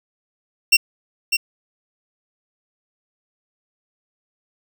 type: tone with echo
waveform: 25% pulse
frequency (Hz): 2738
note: F7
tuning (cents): -35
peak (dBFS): -5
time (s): 0.72-0.77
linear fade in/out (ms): 10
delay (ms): 600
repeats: 1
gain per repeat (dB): -7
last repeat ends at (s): 1.37
effects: none